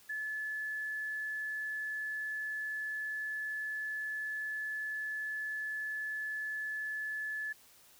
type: tone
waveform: sine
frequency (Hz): 1725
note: A6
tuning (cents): -35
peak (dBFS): -35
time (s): 0.09-7.53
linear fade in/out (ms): 10
effects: white hiss -61 dBFS RMS until 7.99 s